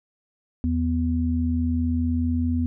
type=tone pair together; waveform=sine; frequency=82.41 / 247 Hz; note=E2 / B3; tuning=0 / 0 cents; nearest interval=octave + perfect fifth; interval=1900 cents; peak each=-23 dBFS; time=0.64-2.66 s; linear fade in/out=0 ms; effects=none